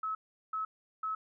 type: tone bursts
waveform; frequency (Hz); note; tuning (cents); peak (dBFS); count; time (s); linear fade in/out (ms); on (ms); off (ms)
sine; 1292; E6; -35; -32; 3; 0.03-1.15; 5; 120; 380
effects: none